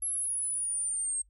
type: exponential sweep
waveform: sine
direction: down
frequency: 11160 to 8400 Hz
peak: -29 dBFS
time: 0.02-1.22 s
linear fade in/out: 5 ms
effects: noise-tail reverb RT60 0.1 s tail -26 dB re dry + added 50 Hz sine -60 dBFS peak until 1.29 s